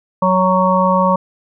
harmonic tone, 185.6 Hz, F#3, 6 cents sharp, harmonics 1 / 3 / 5 / 6, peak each -16 / -16 / -16 / -16 dBFS, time 0.22-1.16 s, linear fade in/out 5 ms, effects none

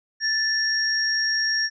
sine tone pair together, 1756 / 5575 Hz, A6 / F8, -4 / -4 cents, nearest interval octave + minor sixth, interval 2000 cents, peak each -23 dBFS, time 0.2-1.7 s, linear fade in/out 50 ms, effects none

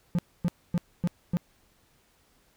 triangle tone bursts, 173.9 Hz, F3, 7 cents flat, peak -20 dBFS, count 5, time 0.15-1.37 s, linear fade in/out 0 ms, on 36 ms, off 260 ms, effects pink hiss -65 dBFS RMS until 2.56 s

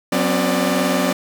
sawtooth tone cluster, 183.9 / 250.9 / 272.5 / 593 Hz, F#3 / B3 / C#4 / D5, -10 / +28 / -29 / +17 cents, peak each -18 dBFS, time 0.12-1.13 s, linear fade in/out 5 ms, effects 7-bit

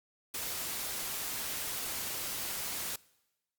white noise, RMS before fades -37 dBFS, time 0.34-2.96 s, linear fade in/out 5 ms, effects noise-tail reverb RT60 1.0 s tail -23 dB re dry + Opus 48 kbps

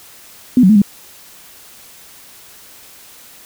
sine tone with pitch steps, 250.6 / 186.5 / 216.1 / 201.6 Hz, B3 / F#3 / A3 / G3, +25 / +14 / -31 / +49 cents, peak -5 dBFS, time 0.57-0.818 s, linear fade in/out 2 ms, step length 62 ms, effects white hiss -41 dBFS RMS until 3.45 s

